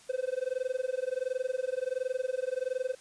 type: tone with amplitude modulation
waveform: triangle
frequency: 513 Hz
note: C5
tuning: 34 cents flat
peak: -24 dBFS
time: 0.09-2.95 s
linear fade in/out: 10 ms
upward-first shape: sine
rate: 21.4 Hz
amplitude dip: 100%
effects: white hiss -56 dBFS RMS until 3 s + resampled to 22050 Hz